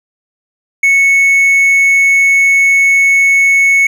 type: tone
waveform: triangle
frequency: 2208 Hz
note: C#7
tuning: 7 cents flat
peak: -4 dBFS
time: 0.83-3.87 s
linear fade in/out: 5 ms
effects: none